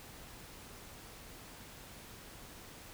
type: silence
effects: pink hiss -52 dBFS RMS until 2.93 s